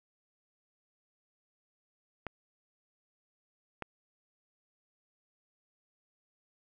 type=clicks; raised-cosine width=0.5 ms; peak=-22 dBFS; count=2; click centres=2.267 / 3.823 s; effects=none